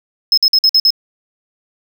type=tone bursts; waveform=triangle; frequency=5170 Hz; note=E8; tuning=34 cents flat; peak=-6 dBFS; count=6; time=0.32-0.905 s; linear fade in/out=2 ms; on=55 ms; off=51 ms; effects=none